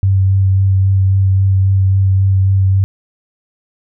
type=tone with vibrato; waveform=sine; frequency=96.2 Hz; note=G2; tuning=32 cents flat; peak=-8 dBFS; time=0.03-2.84 s; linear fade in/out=0 ms; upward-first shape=sine; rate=3.7 Hz; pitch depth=15 cents each way; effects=none